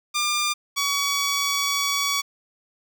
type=tone pair in turn; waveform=10% pulse; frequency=1198 / 1130.8 Hz; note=D6 / C#6; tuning=+34 / +34 cents; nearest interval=minor second; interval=100 cents; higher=first; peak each=-13 dBFS; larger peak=neither; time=0.14-0.54 / 0.76-2.22 s; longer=second; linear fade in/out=20 ms; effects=none